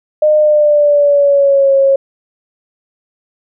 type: tone with pitch glide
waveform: sine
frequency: 609 to 545.7 Hz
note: D#5 to C#5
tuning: -37 to -27 cents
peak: -6 dBFS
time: 0.22-1.96 s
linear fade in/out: 5 ms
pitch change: -190 cents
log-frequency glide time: 0.37-1.73 s
effects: none